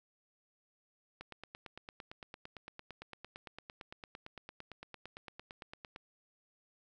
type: click train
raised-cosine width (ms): 0.3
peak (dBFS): -30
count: 43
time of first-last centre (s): 1.21-5.961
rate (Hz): 8.84
effects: none